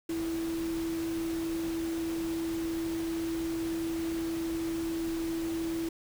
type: tone in noise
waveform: sine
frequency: 329.6 Hz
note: E4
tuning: in tune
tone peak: -30 dBFS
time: 0.09-5.89 s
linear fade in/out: 5 ms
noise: pink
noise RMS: -43 dBFS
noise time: 0.09-5.89 s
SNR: +10 dB
effects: none